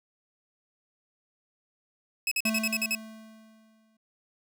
sawtooth tone bursts, 2576 Hz, E7, 41 cents flat, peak -22 dBFS, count 8, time 2.27-2.951 s, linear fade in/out 2 ms, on 44 ms, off 47 ms
square tone with exponential decay, 220 Hz, A3, in tune, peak -27 dBFS, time 2.45-3.97 s, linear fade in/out 5 ms, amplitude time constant 330 ms
effects none

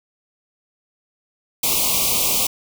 white band-stop noise, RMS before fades -19 dBFS, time 1.63-2.47 s, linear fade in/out 5 ms, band 1200 to 2200 Hz, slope 96 dB/octave, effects none

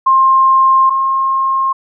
sine tone pair in turn, 1060 / 1069.2 Hz, C6 / C6, +22 / +37 cents, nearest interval unison, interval 15 cents, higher second, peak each -6 / -11 dBFS, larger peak first, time 0.06-0.9 / 0.9-1.73 s, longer first, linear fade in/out 10 ms, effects none

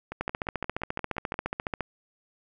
two click trains, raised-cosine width 0.5 ms, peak -14 / -20 dBFS, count 24 / 8, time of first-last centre 0.21-1.807 / 0.12-1.342 s, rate 14.4 / 5.73 Hz, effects none

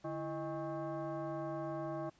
sine tone with frequency modulation, 145.5 Hz, D3, 16 cents flat, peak -37 dBFS, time 0.04-2.1 s, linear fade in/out 10 ms, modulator 478 Hz, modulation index 1.7, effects pink hiss -68 dBFS RMS until 2.19 s + resampled to 16000 Hz

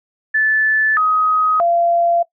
sine tone with pitch steps, 1745 / 1259 / 686 Hz, A6 / D#6 / F5, -15 / +20 / -31 cents, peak -12 dBFS, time 0.34-2.23 s, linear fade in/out 10 ms, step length 630 ms, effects noise-tail reverb RT60 0.1 s tail -19 dB re dry

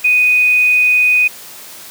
sine tone, 2489 Hz, D#7, in tune, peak -8 dBFS, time 0.04-1.28 s, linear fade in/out 10 ms, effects white hiss -34 dBFS RMS until 1.9 s + high-pass 150 Hz 12 dB/octave

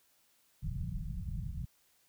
pink low-pass noise, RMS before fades -38 dBFS, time 0.62-1.66 s, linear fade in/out 20 ms, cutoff 190 Hz, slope 96 dB/octave, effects white hiss -70 dBFS RMS until 2.08 s

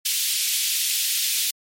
pink high-pass noise, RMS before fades -23 dBFS, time 0.05-1.51 s, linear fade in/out 10 ms, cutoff 2800 Hz, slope 24 dB/octave, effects MP3 64 kbps

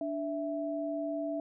sine tone pair together, 293.2 / 659.3 Hz, D4 / E5, -3 / 0 cents, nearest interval octave + major second, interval 1403 cents, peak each -35 / -34 dBFS, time 0.01-1.4 s, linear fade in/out 2 ms, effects none

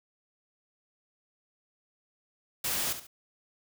white noise with echo, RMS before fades -31 dBFS, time 2.64-2.93 s, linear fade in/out 5 ms, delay 70 ms, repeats 2, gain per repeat -10 dB, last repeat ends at 3.07 s, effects none

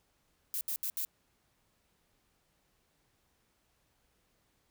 violet noise bursts at uneven times, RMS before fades -35 dBFS, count 4, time 0.54-0.61 / 0.68-0.76 / 0.83-0.9 / 0.97-1.05 s, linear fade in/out 0 ms, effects pink hiss -74 dBFS RMS until 4.7 s

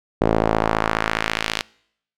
sawtooth tone with band-pass filter sweep, 54.7 Hz, A1, 9 cents flat, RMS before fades -21 dBFS, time 0.21-1.61 s, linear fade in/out 0 ms, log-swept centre 470 to 3500 Hz, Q 1.1, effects noise-tail reverb RT60 0.7 s tail -25 dB re dry

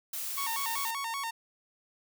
blue noise, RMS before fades -36 dBFS, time 0.13-0.91 s, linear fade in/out 5 ms
sawtooth tone with vibrato, 1008 Hz, B5, 35 cents sharp, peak -29 dBFS, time 0.37-1.31 s, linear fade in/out 10 ms, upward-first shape square, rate 5.2 Hz, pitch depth 170 cents each way
effects none

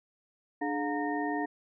sine tone cluster, 296.8 / 421.9 / 716 / 924 / 1839 Hz, D4 / G#4 / F5 / A#5 / A#6, +18 / +27 / +43 / -16 / -24 cents, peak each -32 / -38 / -35 / -38 / -38 dBFS, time 0.61-1.46 s, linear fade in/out 10 ms, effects none

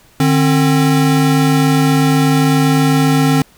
square tone pair together, 150.52 / 266.8 Hz, D3 / C4, +43 / +34 cents, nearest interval minor seventh, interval 991 cents, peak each -13 dBFS, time 0.2-3.42 s, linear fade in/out 2 ms, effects pink hiss -48 dBFS RMS until 3.57 s

